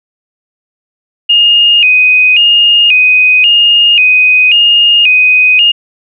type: tone with vibrato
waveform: sine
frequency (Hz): 2666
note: E7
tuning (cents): +19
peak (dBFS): -3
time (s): 1.29-5.72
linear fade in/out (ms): 10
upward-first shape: square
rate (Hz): 0.93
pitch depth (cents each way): 110
effects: none